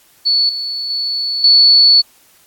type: tone with level steps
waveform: sine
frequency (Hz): 4435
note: C#8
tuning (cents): 0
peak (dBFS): -10 / -19 / -16 / -5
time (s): 0.25-2.02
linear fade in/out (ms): 20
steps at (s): 0.49 / 0.9 / 1.44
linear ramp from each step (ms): 2
effects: white hiss -50 dBFS RMS until 2.46 s + AAC 64 kbps